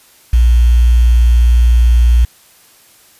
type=tone with quantisation; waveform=sine; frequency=59.3 Hz; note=A#1; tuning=30 cents sharp; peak=-5 dBFS; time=0.33-2.25 s; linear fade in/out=5 ms; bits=5; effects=white hiss -46 dBFS RMS until 3.19 s + resampled to 32000 Hz